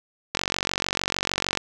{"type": "click train", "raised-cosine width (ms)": 0.2, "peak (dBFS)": -5, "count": 58, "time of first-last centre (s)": [0.35, 1.573], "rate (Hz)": 46.6, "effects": []}